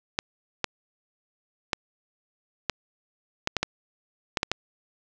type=clicks; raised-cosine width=0.2 ms; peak=-6 dBFS; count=10; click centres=0.189 / 0.643 / 1.732 / 2.697 / 3.474 / 3.567 / 3.63 / 4.372 / 4.431 / 4.516 s; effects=low-pass 7000 Hz 12 dB/octave + 7-bit